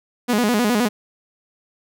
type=tone with vibrato; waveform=sawtooth; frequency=225.9 Hz; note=A3; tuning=46 cents sharp; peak=-12 dBFS; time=0.28-0.89 s; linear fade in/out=20 ms; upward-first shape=square; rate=9.6 Hz; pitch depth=140 cents each way; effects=none